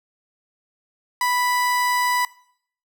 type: tone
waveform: 30% pulse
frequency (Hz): 987.8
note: B5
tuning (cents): 0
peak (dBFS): -16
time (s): 1.21-2.25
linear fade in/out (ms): 2
effects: noise-tail reverb RT60 0.6 s tail -20 dB re dry